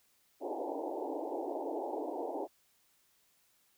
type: band-pass noise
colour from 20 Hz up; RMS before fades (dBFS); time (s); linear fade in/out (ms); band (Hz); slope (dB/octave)
pink; -38; 0.4-2.48; 50; 280 to 910; 96
effects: white hiss -71 dBFS RMS until 3.77 s